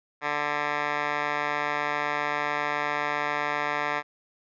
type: tone with band-pass filter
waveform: 10% pulse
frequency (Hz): 147.4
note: D3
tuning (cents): +7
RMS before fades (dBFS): -28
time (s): 0.21-4.03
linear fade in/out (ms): 50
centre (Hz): 1500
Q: 3.7
effects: resampled to 16000 Hz